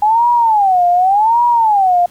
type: tone with vibrato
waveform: sine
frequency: 822 Hz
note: G#5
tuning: 18 cents flat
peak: -8 dBFS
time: 0.02-2.06 s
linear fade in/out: 5 ms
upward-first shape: sine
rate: 0.87 Hz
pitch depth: 270 cents each way
effects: pink hiss -46 dBFS RMS until 2.1 s